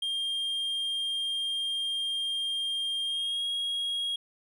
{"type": "tone with pitch glide", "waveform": "triangle", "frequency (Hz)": [3207, 3286], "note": ["G7", "G#7"], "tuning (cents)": [39, -19], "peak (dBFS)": -27, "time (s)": [0.02, 4.16], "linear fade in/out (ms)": 5, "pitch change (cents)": 42, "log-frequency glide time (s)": [3.04, 3.45], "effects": []}